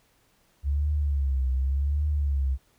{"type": "tone with vibrato", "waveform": "sine", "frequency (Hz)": 69.3, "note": "C#2", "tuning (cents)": 0, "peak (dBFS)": -22, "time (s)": [0.63, 2.58], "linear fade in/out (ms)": 50, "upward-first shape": "triangle", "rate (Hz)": 0.87, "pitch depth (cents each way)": 140, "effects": ["pink hiss -65 dBFS RMS until 2.78 s"]}